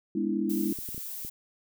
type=chord; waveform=sine; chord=E dominant seventh; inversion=first; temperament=just; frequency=206 / 247.2 / 296.7 / 329.6 Hz; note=G#3 / B3 / D4 / E4; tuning=-14 / +2 / +18 / 0 cents; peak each=-30 / -34 / -32 / -30 dBFS; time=0.15-0.73 s; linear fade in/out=5 ms
type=noise; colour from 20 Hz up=violet; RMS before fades=-38 dBFS; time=0.49-1.3 s; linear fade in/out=10 ms
type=clicks; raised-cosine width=3 ms; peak=-30 dBFS; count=5; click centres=0.788 / 0.889 / 0.946 / 0.979 / 1.249 s
effects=none